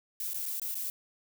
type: noise with dropouts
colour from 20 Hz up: violet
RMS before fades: -35 dBFS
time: 0.2-0.9 s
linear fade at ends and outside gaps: 2 ms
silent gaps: 0.336-0.343 / 0.457-0.461 / 0.598-0.617 / 0.745-0.753 s
effects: none